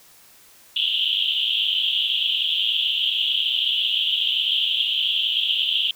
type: band-pass noise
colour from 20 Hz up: white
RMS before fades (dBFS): -22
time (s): 0.76-5.91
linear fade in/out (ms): 2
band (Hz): 2900 to 3400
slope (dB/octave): 96
effects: white hiss -51 dBFS RMS until 5.95 s